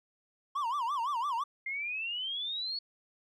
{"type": "tone with vibrato", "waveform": "triangle", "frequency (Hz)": 1037, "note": "C6", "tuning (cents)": -16, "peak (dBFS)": -28, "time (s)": [0.55, 1.44], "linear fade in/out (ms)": 10, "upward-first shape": "sine", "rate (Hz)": 5.9, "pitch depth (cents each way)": 230}
{"type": "exponential sweep", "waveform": "sine", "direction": "up", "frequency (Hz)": [2093, 4435], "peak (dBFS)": -33, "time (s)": [1.66, 2.79], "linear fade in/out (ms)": 5}
{"effects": []}